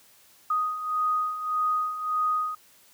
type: beating tone pair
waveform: sine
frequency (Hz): 1244.5 / 1246.2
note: D#6 / D#6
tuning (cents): 0 / +2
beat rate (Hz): 1.7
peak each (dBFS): -31 / -25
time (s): 0.5-2.55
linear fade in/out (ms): 5
effects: white hiss -57 dBFS RMS until 2.93 s + high-pass 60 Hz 12 dB/octave